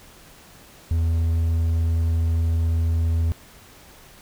triangle tone, 82.41 Hz, E2, in tune, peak -16 dBFS, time 0.91-3.32 s, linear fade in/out 0 ms, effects pink hiss -48 dBFS RMS until 4.21 s

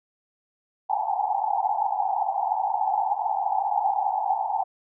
white band-pass noise, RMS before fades -25 dBFS, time 0.89-4.64 s, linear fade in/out 10 ms, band 750 to 870 Hz, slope 96 dB/octave, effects none

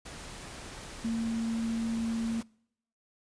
sine tone in noise, 227.8 Hz, A#3, 40 cents flat, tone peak -28 dBFS, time 1.04-2.41 s, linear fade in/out 10 ms, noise pink, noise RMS -44 dBFS, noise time 0.05-2.43 s, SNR +13 dB, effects noise-tail reverb RT60 0.7 s tail -24 dB re dry + resampled to 22050 Hz

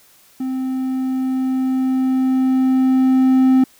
triangle tone with level ramp, 260.5 Hz, C4, 7 cents flat, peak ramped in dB -18 to -7 dBFS, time 0.4-3.64 s, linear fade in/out 5 ms, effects white hiss -51 dBFS RMS until 3.79 s

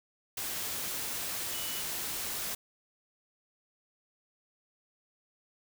sine tone in noise, 2960 Hz, F#7, in tune, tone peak -42 dBFS, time 1.54-1.82 s, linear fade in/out 5 ms, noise white, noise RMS -36 dBFS, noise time 0.37-2.55 s, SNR -9 dB, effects none

